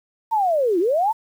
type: linear two-way sweep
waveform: sine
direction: down then up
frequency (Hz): 924 to 324.9 to 924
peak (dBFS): -16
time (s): 0.31-1.13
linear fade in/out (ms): 20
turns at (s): 0.79
effects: 8-bit